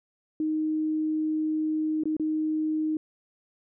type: tone with dropouts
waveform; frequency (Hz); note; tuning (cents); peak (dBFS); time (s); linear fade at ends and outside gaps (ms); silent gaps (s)
sine; 311.1; D#4; 0; -24; 0.4-2.97; 2; 2.036-2.055 / 2.167-2.197
effects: none